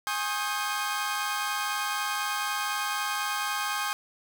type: tone cluster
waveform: sawtooth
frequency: 828 / 1078 / 1247 / 1572 Hz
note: G#5 / C#6 / D#6 / G6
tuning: -5 / -49 / +3 / +4 cents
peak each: -30 dBFS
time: 0.07-3.93 s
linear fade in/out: 0 ms
effects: none